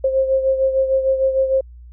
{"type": "beating tone pair", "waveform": "sine", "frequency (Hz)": [530, 536.6], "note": ["C5", "C5"], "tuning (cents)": [22, 44], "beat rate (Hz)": 6.6, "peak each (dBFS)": [-15, -22], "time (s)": [0.04, 1.61], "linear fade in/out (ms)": 5, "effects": ["added 60 Hz sine -37 dBFS peak until 1.92 s"]}